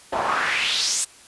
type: noise with band-pass filter sweep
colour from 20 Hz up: pink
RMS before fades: -23 dBFS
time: 0.12-1.05 s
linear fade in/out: 10 ms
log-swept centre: 670 to 8500 Hz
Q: 3.1
effects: white hiss -48 dBFS RMS until 1.27 s + resampled to 24000 Hz